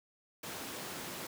pink high-pass noise, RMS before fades -43 dBFS, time 0.43-1.27 s, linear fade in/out 5 ms, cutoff 180 Hz, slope 12 dB/octave, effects none

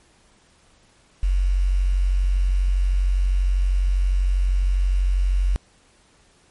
sine tone with quantisation, 46.25 Hz, F#1, in tune, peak -16 dBFS, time 1.23-5.56 s, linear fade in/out 0 ms, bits 7, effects pink hiss -57 dBFS RMS until 6.5 s + MP3 48 kbps

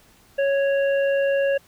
harmonic tone, 554 Hz, C#5, 1 cent flat, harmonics 1 / 3 / 5, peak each -18 / -29 / -34 dBFS, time 0.38-1.58 s, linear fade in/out 10 ms, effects pink hiss -55 dBFS RMS until 1.67 s

